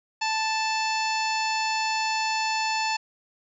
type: harmonic tone with a mistuned harmonic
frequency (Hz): 880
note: A5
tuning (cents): 0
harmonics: 1 / 2 / 3 / 4 / 5 / 6 / 7 / 8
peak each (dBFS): -26 / -34 / -30 / -41 / -33 / -36 / -45 / -39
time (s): 0.21-2.97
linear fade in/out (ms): 10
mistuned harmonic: 7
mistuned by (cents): -24
effects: none